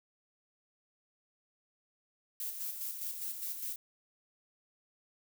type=noise with tremolo; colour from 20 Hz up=violet; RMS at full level=-38 dBFS; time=2.4-3.76 s; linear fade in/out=2 ms; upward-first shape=square; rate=4.9 Hz; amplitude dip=45%; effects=none